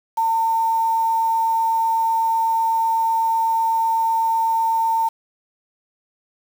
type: tone with quantisation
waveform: sine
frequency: 904 Hz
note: A5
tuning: 47 cents sharp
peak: -16 dBFS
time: 0.17-5.09 s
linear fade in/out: 10 ms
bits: 6
effects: none